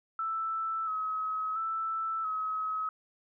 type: tone with vibrato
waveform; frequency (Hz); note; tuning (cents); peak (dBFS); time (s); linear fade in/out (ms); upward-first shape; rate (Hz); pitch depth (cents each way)
sine; 1300; E6; -24; -30; 0.19-2.89; 2; square; 0.73; 29
effects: none